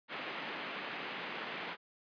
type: band-pass noise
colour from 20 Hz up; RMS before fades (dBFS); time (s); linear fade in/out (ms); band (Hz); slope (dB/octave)
white; -42; 0.08-1.77; 50; 170 to 2900; 24
effects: resampled to 11025 Hz